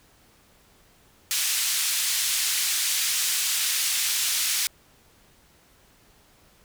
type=band-pass noise; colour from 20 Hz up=white; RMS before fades=-25 dBFS; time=1.31-4.67 s; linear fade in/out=0 ms; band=2200 to 10000 Hz; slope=12 dB/octave; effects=pink hiss -58 dBFS RMS until 6.64 s